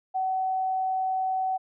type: tone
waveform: sine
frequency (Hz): 755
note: F#5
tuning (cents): +35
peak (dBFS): -24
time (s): 0.14-1.58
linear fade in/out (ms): 20
effects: none